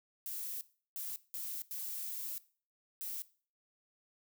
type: noise bursts at uneven times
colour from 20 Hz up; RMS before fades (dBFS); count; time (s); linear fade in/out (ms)
violet; -41; 5; 0.26-0.61 / 0.96-1.16 / 1.34-1.62 / 1.71-2.38 / 3.01-3.22; 0
effects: noise-tail reverb RT60 0.4 s tail -18 dB re dry